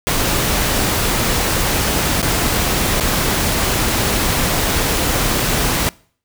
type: noise with dropouts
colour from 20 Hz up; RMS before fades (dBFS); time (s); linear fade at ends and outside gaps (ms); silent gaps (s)
pink; -17; 0.07-5.89; 0; 2.218-2.228 / 3-3.008
effects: noise-tail reverb RT60 0.5 s tail -24 dB re dry